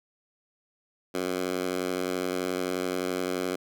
10% pulse tone with high-pass filter, 91.6 Hz, F#2, 17 cents flat, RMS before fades -30 dBFS, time 1.14-3.56 s, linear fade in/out 10 ms, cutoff 300 Hz, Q 1.2, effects none

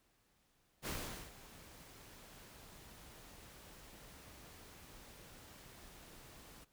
pink noise with ADSR envelope, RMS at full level -41 dBFS, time 0.82-6.65 s, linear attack 51 ms, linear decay 430 ms, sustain -16 dB, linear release 18 ms, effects pink hiss -75 dBFS RMS until 6.72 s

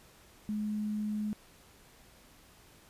sine tone with quantisation, 211.4 Hz, G#3, 31 cents sharp, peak -31 dBFS, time 0.49-1.33 s, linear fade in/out 0 ms, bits 10, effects pink hiss -59 dBFS RMS until 2.89 s + resampled to 32000 Hz

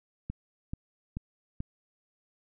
click train, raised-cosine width 5 ms, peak -22 dBFS, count 4, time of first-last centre 0.3-1.604 s, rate 2.3 Hz, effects none

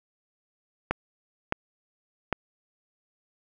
clicks, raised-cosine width 0.5 ms, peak -9 dBFS, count 3, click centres 0.91 / 1.524 / 2.327 s, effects none

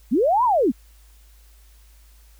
sine linear two-way sweep, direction up then down, 194.3 to 1030 to 194.3 Hz, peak -15 dBFS, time 0.11-0.72 s, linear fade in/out 20 ms, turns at 0.44 s, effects added 53 Hz sine -48 dBFS peak until 2.39 s + white hiss -58 dBFS RMS until 2.39 s

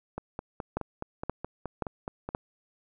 two click trains, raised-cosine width 1 ms, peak -20 / -15 dBFS, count 11 / 4, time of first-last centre 0.18-2.29 / 0.77-2.349 s, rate 4.74 / 1.9 Hz, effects none

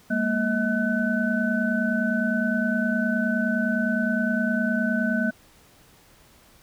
sine tone cluster, 203.8 / 233.5 / 636 / 1507 Hz, G#3 / A#3 / D#5 / F#6, -32 / +3 / +38 / +31 cents, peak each -27 / -24 / -30 / -27 dBFS, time 0.1-5.31 s, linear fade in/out 10 ms, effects pink hiss -55 dBFS RMS until 6.62 s

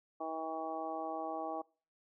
harmonic tone, 160.5 Hz, E3, 46 cents flat, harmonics 2 / 3 / 4 / 5 / 6 / 7, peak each -44 / -47 / -42 / -41 / -54 / -45 dBFS, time 0.2-1.62 s, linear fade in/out 10 ms, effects noise-tail reverb RT60 0.4 s tail -24 dB re dry

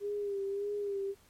sine tone with vibrato, 402.5 Hz, G4, 46 cents sharp, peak -32 dBFS, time 0-1.15 s, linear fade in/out 50 ms, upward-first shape sine, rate 1.7 Hz, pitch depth 42 cents each way, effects pink hiss -64 dBFS RMS until 1.29 s + MP3 64 kbps

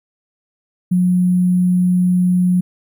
sine tone with sample-and-hold, 180.4 Hz, F#3, 44 cents flat, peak -11 dBFS, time 0.91-2.61 s, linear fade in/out 10 ms, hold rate 11025 Hz, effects none

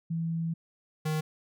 sine / square tone pair in turn, 165 / 155.43 Hz, E3 / D#3, +2 / -1 cents, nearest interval minor second, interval 103 cents, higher first, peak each -28 dBFS, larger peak neither, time 0.1-0.54 / 1.05-1.21 s, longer first, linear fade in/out 10 ms, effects none

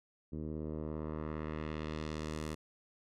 10% pulse tone with low-pass filter sweep, 77.4 Hz, D#2, 9 cents flat, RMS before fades -40 dBFS, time 0.32-2.55 s, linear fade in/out 10 ms, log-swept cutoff 300 to 11000 Hz, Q 1, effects none

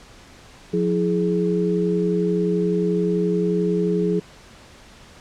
sine tone cluster, 177.7 / 327.9 / 419.3 Hz, F3 / E4 / G#4, +30 / -9 / +17 cents, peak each -21 / -26 / -21 dBFS, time 0.73-4.2 s, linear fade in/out 10 ms, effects pink hiss -46 dBFS RMS until 5.2 s + low-pass 7000 Hz 12 dB/octave

